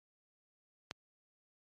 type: click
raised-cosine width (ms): 0.2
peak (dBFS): -21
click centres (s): 0.911
effects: high-pass 80 Hz 12 dB/octave + MP3 64 kbps